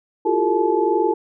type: tone cluster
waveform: sine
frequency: 338.5 / 360.9 / 405 / 451.4 / 863 Hz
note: E4 / F#4 / G#4 / A4 / A5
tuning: +46 / -43 / -43 / +44 / -34 cents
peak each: -22 dBFS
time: 0.25-1.14 s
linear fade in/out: 10 ms
effects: none